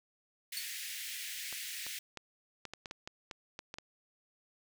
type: high-pass noise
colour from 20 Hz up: pink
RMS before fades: -42 dBFS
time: 0.52-1.99 s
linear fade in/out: 5 ms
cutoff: 1800 Hz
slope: 48 dB/octave
type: tone with exponential decay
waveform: sawtooth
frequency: 4435 Hz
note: C#8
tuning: in tune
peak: -30 dBFS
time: 0.57-0.68 s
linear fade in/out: 0 ms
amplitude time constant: 22 ms
type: clicks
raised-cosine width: 0.2 ms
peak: -25 dBFS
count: 12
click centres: 1.527 / 1.866 / 2.173 / 2.653 / 2.736 / 2.858 / 2.911 / 3.075 / 3.312 / 3.591 / 3.741 / 3.785 s
effects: none